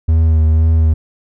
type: tone with vibrato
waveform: triangle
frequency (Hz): 79.7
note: D#2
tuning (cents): +42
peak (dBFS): -6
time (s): 0.08-0.94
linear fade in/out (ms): 10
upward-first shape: sine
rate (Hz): 2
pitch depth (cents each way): 26
effects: none